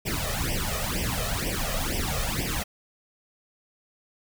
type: noise with flanger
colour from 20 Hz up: pink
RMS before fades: -28 dBFS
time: 0.05-2.64 s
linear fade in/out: 20 ms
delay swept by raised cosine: 0.36 to 1.66 ms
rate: 2.1 Hz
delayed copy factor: +1
effects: none